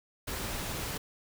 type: noise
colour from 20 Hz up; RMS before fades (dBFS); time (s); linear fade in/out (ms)
pink; -36; 0.27-0.98; 10
effects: none